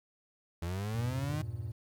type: linear sweep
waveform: 35% pulse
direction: up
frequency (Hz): 82.1 to 156.5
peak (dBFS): -32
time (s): 0.62-1.42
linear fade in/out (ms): 5
type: chord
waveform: triangle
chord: E diminished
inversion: none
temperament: just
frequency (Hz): 82.41 / 98.89 / 118.67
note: E2 / G2 / Bb2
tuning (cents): 0 / +16 / +31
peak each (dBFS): -42 / -38 / -37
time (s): 0.94-1.72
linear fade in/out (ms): 10
type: clicks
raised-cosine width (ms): 2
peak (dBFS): -36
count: 2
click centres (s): 1.314 / 1.339
effects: 11-bit